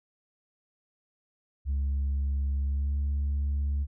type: tone with pitch glide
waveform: sine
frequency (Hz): 69.3 to 71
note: C#2 to C#2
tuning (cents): 0 to +42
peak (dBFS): -23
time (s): 1.65-3.87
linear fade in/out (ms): 50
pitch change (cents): +42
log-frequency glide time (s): 2.68-2.95
effects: tanh soft clip ceiling -24 dBFS